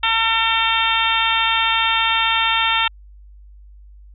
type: harmonic tone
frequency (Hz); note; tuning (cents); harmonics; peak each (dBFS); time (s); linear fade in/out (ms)
451.9; A4; +46; 2 / 3 / 4 / 5 / 6 / 7 / 8; -22 / -22 / -25 / -25 / -22 / -23 / -23; 0.03-2.88; 5
effects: added 50 Hz sine -40 dBFS peak until 4.14 s